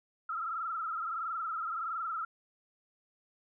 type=tone with frequency modulation; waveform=sine; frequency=1318.5 Hz; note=E6; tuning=in tune; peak=-33 dBFS; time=0.29-2.25 s; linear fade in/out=5 ms; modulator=21.5 Hz; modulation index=3.1; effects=none